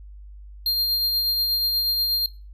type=tone with tremolo; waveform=square; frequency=4200 Hz; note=C8; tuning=6 cents sharp; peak=-19 dBFS; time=0.66-2.26 s; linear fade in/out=2 ms; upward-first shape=triangle; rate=8.3 Hz; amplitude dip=35%; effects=noise-tail reverb RT60 0.3 s tail -18 dB re dry + added 50 Hz sine -39 dBFS peak until 2.53 s